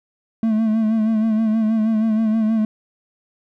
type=tone with vibrato; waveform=triangle; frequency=220 Hz; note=A3; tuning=in tune; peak=-13 dBFS; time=0.43-2.65 s; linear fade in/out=2 ms; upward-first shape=sine; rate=6.3 Hz; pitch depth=46 cents each way; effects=none